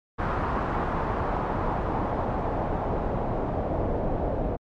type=noise with low-pass filter sweep; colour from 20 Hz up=pink; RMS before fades=-27 dBFS; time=0.18-4.57 s; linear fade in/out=20 ms; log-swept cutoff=1200 to 610 Hz; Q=1.8; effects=MP3 64 kbps